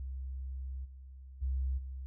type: tone with level steps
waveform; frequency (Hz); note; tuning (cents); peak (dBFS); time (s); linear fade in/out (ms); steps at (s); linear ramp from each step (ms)
sine; 65.7; C2; +8; -37 / -47 / -30 / -39; 0-2.06; 0; 0.84 / 1.41 / 1.77; 20
effects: none